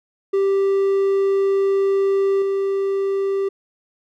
triangle tone with level steps, 392 Hz, G4, in tune, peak -13 / -16 dBFS, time 0.33-3.49 s, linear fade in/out 10 ms, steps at 2.42 s, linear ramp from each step 2 ms, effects none

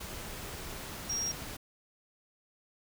sine tone in noise, 5620 Hz, F8, 10 cents sharp, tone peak -31 dBFS, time 1.09-1.32 s, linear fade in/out 10 ms, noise pink, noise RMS -42 dBFS, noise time 0-1.57 s, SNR +8 dB, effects none

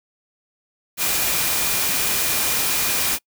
sine tone in noise, 2420 Hz, D#7, 49 cents flat, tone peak -32 dBFS, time 0.97-3.19 s, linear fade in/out 50 ms, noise white, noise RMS -21 dBFS, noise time 0.97-3.19 s, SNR -14 dB, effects noise-tail reverb RT60 0.1 s tail -26 dB re dry

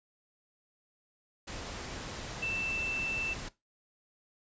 sine tone in noise, 2662 Hz, E7, 16 cents sharp, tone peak -31 dBFS, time 2.42-3.34 s, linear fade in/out 10 ms, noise pink, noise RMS -41 dBFS, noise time 1.47-3.49 s, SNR +7 dB, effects noise-tail reverb RT60 0.2 s tail -18 dB re dry + resampled to 16000 Hz

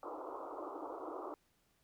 pink band-pass noise, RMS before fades -45 dBFS, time 0.03-1.34 s, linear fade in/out 0 ms, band 290 to 1300 Hz, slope 96 dB/octave, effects pink hiss -75 dBFS RMS until 1.83 s

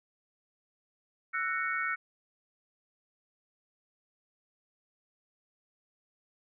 sine chord, F# dominant seventh, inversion third, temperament just, 1332 / 1480 / 1850 / 2220 Hz, E6 / F#6 / A#6 / C#7, +18 / 0 / -14 / +2 cents, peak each -35 / -34 / -37 / -35 dBFS, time 1.33-1.96 s, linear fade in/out 20 ms, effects none

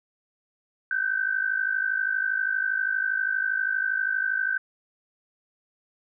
sine tone pair together, 1515.5 / 1568 Hz, F#6 / G6, +41 / 0 cents, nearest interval minor second, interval 59 cents, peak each -26 dBFS, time 0.91-4.58 s, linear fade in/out 2 ms, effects none

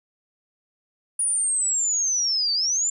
sine linear two-way sweep, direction down then up, 9710 to 4521 to 7340 Hz, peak -20 dBFS, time 1.19-2.9 s, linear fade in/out 5 ms, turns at 2.53 s, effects none

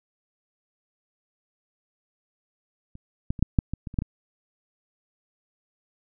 clicks, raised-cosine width 5 ms, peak -30 / -13 / -23 / -6 / -6 / -16 / -21 / -27 / -9 / -17 dBFS, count 10, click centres 2.954 / 3.305 / 3.392 / 3.426 / 3.588 / 3.736 / 3.872 / 3.941 / 3.988 / 4.021 s, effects none

